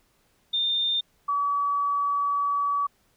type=tone pair in turn; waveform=sine; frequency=3616 / 1141.5 Hz; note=A7 / D6; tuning=+47 / -50 cents; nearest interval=octave + minor sixth; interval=1997 cents; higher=first; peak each=-22 dBFS; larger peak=neither; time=0.53-1.01 / 1.28-2.87 s; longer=second; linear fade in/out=10 ms; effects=pink hiss -66 dBFS RMS until 3.16 s